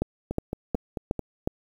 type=two click trains; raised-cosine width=2 ms; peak=-11 / -16 dBFS; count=5 / 5; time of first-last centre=0.02-1.475 / 0.31-1.193 s; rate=2.75 / 4.53 Hz; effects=8-bit